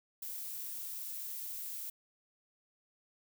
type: noise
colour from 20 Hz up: violet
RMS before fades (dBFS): -42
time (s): 0.22-1.9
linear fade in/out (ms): 5
effects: none